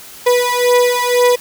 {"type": "beating tone pair", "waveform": "35% pulse", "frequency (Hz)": [489.7, 491.7], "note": ["B4", "B4"], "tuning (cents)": [-15, -8], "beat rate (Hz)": 2, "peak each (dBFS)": -12, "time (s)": [0.26, 1.36], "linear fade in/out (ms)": 10, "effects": ["white hiss -36 dBFS RMS until 1.4 s"]}